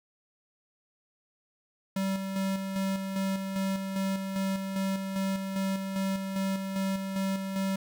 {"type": "tone with tremolo", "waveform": "square", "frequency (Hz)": 193.1, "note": "G3", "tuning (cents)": -26, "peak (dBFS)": -28, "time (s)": [1.96, 7.76], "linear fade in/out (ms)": 5, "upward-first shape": "square", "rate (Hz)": 2.5, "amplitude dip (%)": 45, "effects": ["9-bit"]}